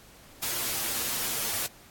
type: noise with comb filter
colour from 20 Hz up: white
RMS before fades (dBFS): -30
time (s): 0.42-1.67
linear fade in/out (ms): 10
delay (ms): 8.7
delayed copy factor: +1
effects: pink hiss -53 dBFS RMS until 1.9 s + AAC 64 kbps